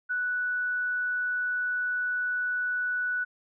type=tone; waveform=sine; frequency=1480 Hz; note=F#6; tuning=in tune; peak=-26 dBFS; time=0.09-3.25 s; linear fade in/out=20 ms; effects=none